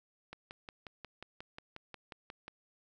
click train, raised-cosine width 0.3 ms, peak -29 dBFS, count 13, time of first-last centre 0.33-2.481 s, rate 5.58 Hz, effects none

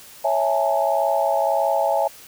sine chord, A major seventh, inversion first, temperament equal with one note detuned, 554.4 / 659.3 / 830.6 / 892.3 Hz, C#5 / E5 / G#5 / A5, 0 / 0 / 0 / +24 cents, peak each -23 / -21 / -22 / -27 dBFS, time 0.24-2.08 s, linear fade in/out 10 ms, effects white hiss -44 dBFS RMS until 2.27 s

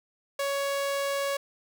sawtooth tone, 558 Hz, C#5, 11 cents sharp, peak -23 dBFS, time 0.39-1.37 s, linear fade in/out 5 ms, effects none

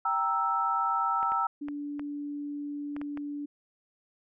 sine chord, E diminished, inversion first, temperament equal, 784 / 932.3 / 1318.5 Hz, G5 / Bb5 / E6, 0 / 0 / 0 cents, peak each -32 / -31 / -27 dBFS, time 0.05-1.47 s, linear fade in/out 5 ms
clicks, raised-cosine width 0.5 ms, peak -27 dBFS, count 7, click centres 1.229 / 1.32 / 1.685 / 1.995 / 2.965 / 3.015 / 3.174 s
sine tone, 290 Hz, D4, 22 cents flat, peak -33 dBFS, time 1.61-3.46 s, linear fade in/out 10 ms
effects none

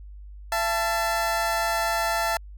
25% pulse tone pair together, 676 / 880.5 Hz, E5 / A5, +43 / +1 cents, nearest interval perfect fourth, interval 458 cents, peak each -22 dBFS, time 0.52-2.37 s, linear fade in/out 2 ms, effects added 50 Hz sine -39 dBFS peak until 2.57 s

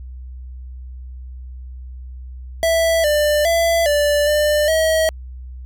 square tone with pitch steps, 659 / 595 / 670 / 586 / 597 / 639 Hz, E5 / D5 / E5 / D5 / D5 / D#5, -1 / +22 / +28 / -4 / +28 / +46 cents, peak -14 dBFS, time 2.63-5.09 s, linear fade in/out 0 ms, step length 410 ms, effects added 63 Hz sine -30 dBFS peak until 5.65 s + MP3 96 kbps

